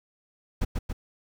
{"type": "noise with echo", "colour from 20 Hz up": "brown", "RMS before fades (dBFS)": -24, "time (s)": [0.61, 0.65], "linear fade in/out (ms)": 10, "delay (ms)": 140, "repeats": 2, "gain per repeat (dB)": -3, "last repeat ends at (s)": 0.93, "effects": []}